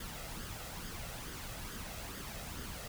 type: noise with flanger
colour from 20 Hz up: pink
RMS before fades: -44 dBFS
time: 0-2.88 s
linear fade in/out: 5 ms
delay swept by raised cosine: 0.6 to 1.56 ms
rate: 2.3 Hz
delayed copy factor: +0.5
effects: none